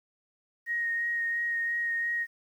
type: tone with vibrato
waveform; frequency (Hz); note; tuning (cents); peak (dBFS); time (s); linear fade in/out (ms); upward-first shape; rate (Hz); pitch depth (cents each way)
sine; 1870; A#6; +5; -27; 0.66-2.27; 50; sine; 2.9; 14
effects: 10-bit